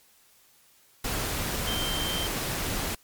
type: tone in noise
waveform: sine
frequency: 3136 Hz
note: G7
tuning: in tune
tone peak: -31 dBFS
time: 1.67-2.27 s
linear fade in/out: 5 ms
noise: pink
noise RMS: -30 dBFS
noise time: 1.04-2.95 s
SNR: -4 dB
effects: white hiss -60 dBFS RMS until 3.03 s + MP3 96 kbps